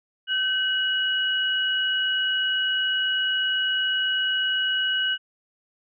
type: tone pair together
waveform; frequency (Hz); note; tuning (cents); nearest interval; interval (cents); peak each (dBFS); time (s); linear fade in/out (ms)
sine; 1535 / 2917; G6 / F#7; -37 / -25; major seventh; 1112; -25 / -23; 0.27-5.18; 50
effects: none